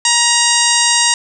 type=harmonic tone; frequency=945 Hz; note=A#5; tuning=23 cents sharp; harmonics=1 / 2 / 3 / 4 / 5 / 6 / 7 / 8 / 9; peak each=-19 / -19 / -19 / -19 / -19 / -19 / -19 / -19 / -19 dBFS; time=0.05-1.14 s; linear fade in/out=2 ms; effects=none